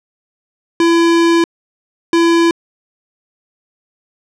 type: tone pair in turn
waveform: square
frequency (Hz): 336 / 336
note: E4 / E4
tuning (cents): +33 / +33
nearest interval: unison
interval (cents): 0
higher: neither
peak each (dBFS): -9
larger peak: neither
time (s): 0.8-1.44 / 2.13-2.51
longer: first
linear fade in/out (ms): 2
effects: low-pass 6000 Hz 12 dB/octave